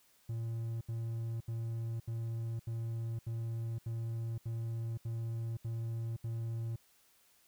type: tone bursts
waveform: triangle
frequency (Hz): 114.5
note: A#2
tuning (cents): -31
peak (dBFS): -33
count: 11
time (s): 0.29-6.76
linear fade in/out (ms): 5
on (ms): 520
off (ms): 75
effects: white hiss -68 dBFS RMS until 7.47 s